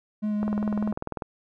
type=tone with vibrato; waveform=triangle; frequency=210.2 Hz; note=G#3; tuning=21 cents sharp; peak=-22 dBFS; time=0.22-0.93 s; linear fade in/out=20 ms; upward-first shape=sine; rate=5.1 Hz; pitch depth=15 cents each way
type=click train; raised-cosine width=1 ms; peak=-17 dBFS; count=17; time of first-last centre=0.43-1.222 s; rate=20.2 Hz
effects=none